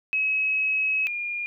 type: tone pair in turn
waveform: sine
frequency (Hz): 2561 / 2417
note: D#7 / D7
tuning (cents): +49 / +49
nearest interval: minor second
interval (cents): 100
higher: first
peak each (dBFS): -21 / -27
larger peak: first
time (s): 0.13-1.07 / 1.07-1.46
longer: first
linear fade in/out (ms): 0
effects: none